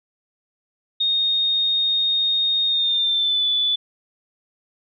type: tone with pitch glide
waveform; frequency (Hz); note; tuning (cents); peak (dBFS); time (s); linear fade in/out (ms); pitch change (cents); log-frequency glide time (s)
sine; 3703 to 3475; A#7 to A7; -12 to -22; -17; 1-3.76; 10; -110; 2.66-3.46
effects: none